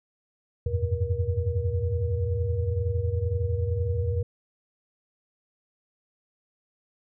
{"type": "tone cluster", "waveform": "sine", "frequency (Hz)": [81.5, 92.3, 103.3, 114.5, 476], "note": ["E2", "F#2", "G#2", "A#2", "A#4"], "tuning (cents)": [-19, -4, -9, -31, 36], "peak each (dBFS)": [-29, -27, -34, -33, -32], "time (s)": [0.66, 4.23], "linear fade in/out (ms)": 5, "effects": []}